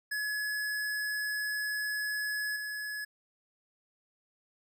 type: tone with level steps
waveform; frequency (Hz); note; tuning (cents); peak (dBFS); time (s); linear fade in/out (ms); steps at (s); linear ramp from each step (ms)
square; 1697; G#6; +37; -32 / -36; 0.11-3.05; 10; 2.56; 2
effects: none